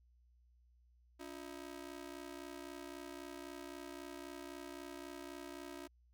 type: ring-modulated tone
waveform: sawtooth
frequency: 318.8 Hz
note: D#4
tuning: 42 cents sharp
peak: -40 dBFS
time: 1.19-5.88 s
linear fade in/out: 20 ms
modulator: 31.9 Hz
effects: added 60 Hz sine -66 dBFS peak until 6.13 s